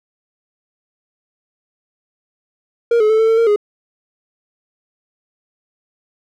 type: tone with pitch steps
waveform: triangle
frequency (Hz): 468.8 / 427.8 / 438.6 / 445.9 / 449.4 / 460.5 / 415.4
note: A#4 / A4 / A4 / A4 / A4 / A#4 / G#4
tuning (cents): +10 / -49 / -6 / +23 / +37 / -21 / 0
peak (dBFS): -8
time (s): 2.91-3.561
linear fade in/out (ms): 5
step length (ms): 93
effects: none